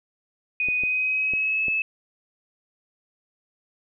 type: tone with pitch glide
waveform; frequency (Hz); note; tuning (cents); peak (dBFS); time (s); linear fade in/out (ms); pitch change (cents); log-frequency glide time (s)
sine; 2489 to 2602; D#7 to E7; 0 to -23; -21; 0.6-1.82; 2; +77; 0.77-1.7
type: clicks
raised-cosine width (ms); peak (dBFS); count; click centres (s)
2; -23; 4; 0.686 / 0.836 / 1.336 / 1.683
effects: none